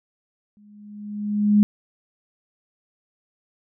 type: tone with exponential growth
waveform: sine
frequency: 207.7 Hz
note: G#3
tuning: in tune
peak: -10 dBFS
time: 0.57-1.63 s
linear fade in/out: 0 ms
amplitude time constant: 230 ms
effects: none